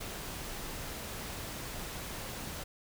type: noise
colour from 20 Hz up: pink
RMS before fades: -41 dBFS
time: 0-2.64 s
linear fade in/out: 10 ms
effects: none